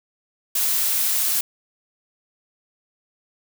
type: noise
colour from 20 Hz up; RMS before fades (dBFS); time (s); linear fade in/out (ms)
blue; -21; 0.55-1.41; 5
effects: none